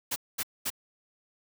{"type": "noise bursts", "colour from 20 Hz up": "white", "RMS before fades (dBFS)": -31, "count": 3, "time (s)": [0.11, 0.703], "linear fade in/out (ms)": 10, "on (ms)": 51, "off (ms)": 220, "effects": []}